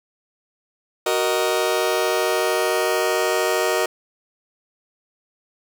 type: chord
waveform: sawtooth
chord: D# minor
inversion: first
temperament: just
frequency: 373.4 / 466.7 / 622.3 Hz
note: F#4 / A#4 / D#5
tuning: +16 / +2 / 0 cents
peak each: -19 dBFS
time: 1.06-3.86 s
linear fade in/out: 5 ms
effects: none